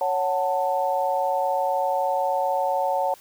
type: chord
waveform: sine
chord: F# minor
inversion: second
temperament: just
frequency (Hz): 555 / 740 / 888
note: C#5 / F#5 / A5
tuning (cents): +2 / 0 / +16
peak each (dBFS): -25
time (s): 0.01-3.14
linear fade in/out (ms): 2
effects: white hiss -51 dBFS RMS until 3.2 s